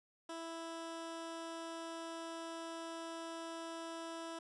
15% pulse tone, 330 Hz, E4, 2 cents sharp, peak -37 dBFS, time 0.29-4.39 s, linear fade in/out 5 ms, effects resampled to 24000 Hz

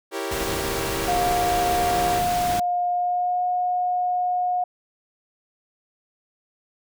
sawtooth chord, E diminished seventh, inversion none, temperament equal, 329.6 / 392 / 466.2 / 554.4 Hz, E4 / G4 / Bb4 / Db5, 0 / 0 / 0 / 0 cents, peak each -29 / -26 / -29 / -30 dBFS, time 0.11-2.22 s, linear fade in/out 50 ms
pink noise, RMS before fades -29 dBFS, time 0.31-2.6 s, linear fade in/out 5 ms
sine tone with pitch glide, 711 to 721.8 Hz, F5 to F#5, +31 to -43 cents, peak -20 dBFS, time 1.08-4.64 s, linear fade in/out 5 ms, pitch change +26 cents, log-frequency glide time 2.91-3.45 s
effects none

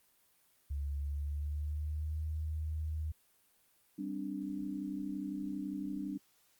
sine tone with pitch glide, 71 to 77.87 Hz, C#2 to D#2, +42 to +2 cents, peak -34 dBFS, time 0.7-3.12 s, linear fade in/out 10 ms, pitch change +160 cents, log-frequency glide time 0.98-2.23 s
sine chord, G suspended fourth, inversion none, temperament equal, 196 / 261.6 / 293.7 Hz, G3 / C4 / D4, 0 / 0 / 0 cents, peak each -41 / -43 / -39 dBFS, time 3.98-6.18 s, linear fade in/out 10 ms
effects white hiss -70 dBFS RMS until 6.59 s + Opus 32 kbps

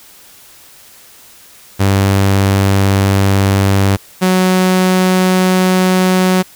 sawtooth tone pair in turn, 98 / 185 Hz, G2 / F#3, 0 / 0 cents, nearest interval major seventh, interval 1100 cents, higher second, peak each -5 dBFS, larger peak neither, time 1.79-3.97 / 4.21-6.43 s, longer second, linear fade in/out 20 ms, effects white hiss -41 dBFS RMS until 6.55 s

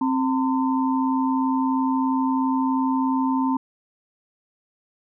sine tone cluster, 263.2 / 906 / 1023 Hz, C4 / A#5 / C6, +10 / -50 / -39 cents, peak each -20 / -26 / -29 dBFS, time 0.01-3.57 s, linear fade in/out 5 ms, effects none

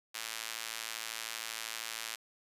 sawtooth tone with high-pass filter, 112.8 Hz, A2, 44 cents sharp, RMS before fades -41 dBFS, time 0.14-2.16 s, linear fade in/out 10 ms, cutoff 2100 Hz, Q 0.6, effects resampled to 32000 Hz

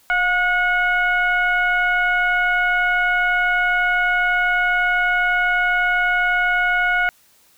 sine tone with frequency modulation, 1452 Hz, F#6, 33 cents flat, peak -15 dBFS, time 0.1-7.09 s, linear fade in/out 0 ms, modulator 738 Hz, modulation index 0.94, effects white hiss -55 dBFS RMS until 7.57 s

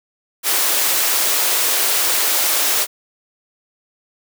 white high-pass noise, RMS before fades -17 dBFS, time 0.43-2.87 s, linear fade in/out 50 ms, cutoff 330 Hz, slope 24 dB/octave, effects none

